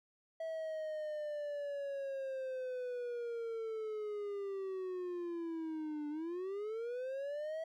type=linear two-way sweep; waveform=triangle; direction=down then up; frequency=652 to 293.7 to 652 Hz; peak=-36 dBFS; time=0.4-7.64 s; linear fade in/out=5 ms; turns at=6.09 s; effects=none